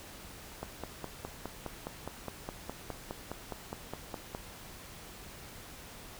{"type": "click train", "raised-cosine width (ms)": 1, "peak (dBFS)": -23, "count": 19, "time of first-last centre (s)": [0.63, 4.349], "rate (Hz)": 4.84, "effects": ["pink hiss -49 dBFS RMS until 6.19 s"]}